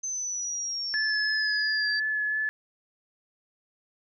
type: exponential sweep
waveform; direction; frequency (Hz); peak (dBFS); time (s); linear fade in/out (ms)
sine; down; 6200 to 4655; -29; 0.03-2; 10
type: tone with vibrato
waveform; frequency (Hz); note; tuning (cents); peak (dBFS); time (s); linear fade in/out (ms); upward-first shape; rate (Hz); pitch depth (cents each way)
sine; 1719; A6; -41; -25; 0.94-2.49; 0; sine; 2.9; 13
effects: none